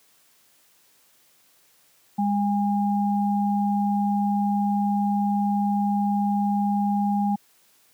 sine tone pair together, 203.2 / 813 Hz, G#3 / G#5, -38 / -37 cents, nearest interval 2 octaves, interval 2401 cents, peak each -21 / -25 dBFS, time 2.18-7.36 s, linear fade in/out 10 ms, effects white hiss -60 dBFS RMS until 7.93 s + high-pass 100 Hz 12 dB/octave

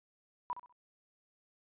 sine tone with echo, 981 Hz, B5, 12 cents flat, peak -33 dBFS, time 0.5-0.53 s, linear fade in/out 0 ms, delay 65 ms, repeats 3, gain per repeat -10 dB, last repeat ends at 0.725 s, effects resampled to 8000 Hz

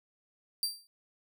sawtooth tone with exponential decay, 4699 Hz, D8, in tune, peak -23 dBFS, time 0.63-0.87 s, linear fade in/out 1 ms, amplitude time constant 51 ms, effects none

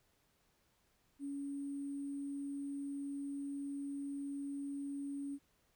sine tone with sample-and-hold, 280.8 Hz, C#4, 22 cents sharp, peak -39 dBFS, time 1.19-5.39 s, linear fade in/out 50 ms, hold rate 8820 Hz, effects pink hiss -75 dBFS RMS until 5.75 s

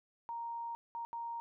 sine tone bursts at uneven times, 932.3 Hz, A#5, in tune, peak -38 dBFS, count 3, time 0.29-0.75 / 0.95-1.05 / 1.13-1.4 s, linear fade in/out 0 ms, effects none

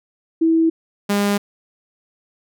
sine / sawtooth tone pair in turn, 326 / 202.9 Hz, E4 / G#3, -19 / -40 cents, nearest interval minor sixth, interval 821 cents, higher first, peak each -12 dBFS, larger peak neither, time 0.41-0.7 / 1.09-1.38 s, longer neither, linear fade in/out 10 ms, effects none

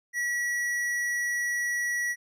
sine tone with tanh clipping, 1932 Hz, B6, 39 cents flat, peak -28 dBFS, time 0.13-2.16 s, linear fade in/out 50 ms, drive 13 dB, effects none

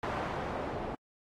white noise with low-pass filter sweep, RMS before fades -36 dBFS, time 0.03-0.95 s, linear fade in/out 0 ms, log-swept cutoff 1100 to 650 Hz, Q 0.92, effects AAC 48 kbps

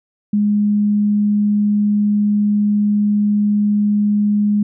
sine tone, 207.3 Hz, G#3, 3 cents flat, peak -12 dBFS, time 0.33-4.63 s, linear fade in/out 5 ms, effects none

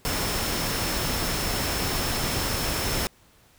sine tone in noise, 5320 Hz, E8, 15 cents sharp, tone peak -35 dBFS, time 0.05-3.07 s, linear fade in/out 0 ms, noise pink, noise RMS -27 dBFS, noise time 0.05-3.07 s, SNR -11 dB, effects pink hiss -58 dBFS RMS until 3.58 s

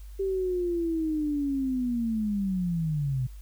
sine linear sweep, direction down, 392 to 123.47 Hz, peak -25 dBFS, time 0.19-3.27 s, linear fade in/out 10 ms, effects added 50 Hz sine -40 dBFS peak until 3.41 s + white hiss -60 dBFS RMS until 3.41 s

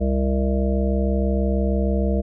harmonic tone, 66.3 Hz, C2, 23 cents sharp, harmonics 1 / 3 / 5 / 7 / 9 / 10, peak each -20 / -23 / -30 / -28 / -29 / -33 dBFS, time 0-2.22 s, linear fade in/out 20 ms, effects none

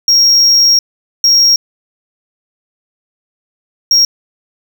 triangle tone bursts at uneven times, 5588 Hz, F8, in tune, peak -4 dBFS, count 3, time 0.08-0.79 / 1.24-1.56 / 3.91-4.05 s, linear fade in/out 2 ms, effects none

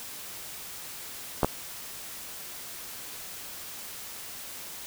clicks, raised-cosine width 1 ms, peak -8 dBFS, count 2, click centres 1.432 / 1.446 s, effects white hiss -41 dBFS RMS until 4.86 s

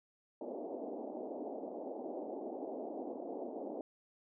pink band-pass noise, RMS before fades -43 dBFS, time 0.41-3.81 s, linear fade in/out 2 ms, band 250 to 760 Hz, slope 48 dB/octave, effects none

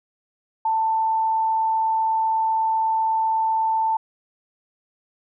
sine tone, 888 Hz, A5, 16 cents sharp, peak -18 dBFS, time 0.65-3.97 s, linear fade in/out 5 ms, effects none

